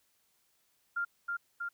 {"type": "tone with echo", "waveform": "sine", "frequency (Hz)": 1396.9, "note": "F6", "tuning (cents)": 0, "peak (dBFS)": -30, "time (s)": [0.96, 1.05], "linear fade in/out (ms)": 10, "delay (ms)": 320, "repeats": 2, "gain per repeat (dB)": -2, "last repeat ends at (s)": 1.69, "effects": ["white hiss -73 dBFS RMS until 1.73 s"]}